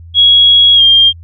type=tone with pitch glide; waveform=sine; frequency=3322 to 3203 Hz; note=G#7 to G7; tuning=0 to +37 cents; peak=-3 dBFS; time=0.14-1.13 s; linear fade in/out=50 ms; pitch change=-63 cents; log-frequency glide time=0.75-0.82 s; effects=added 84 Hz sine -30 dBFS peak until 1.23 s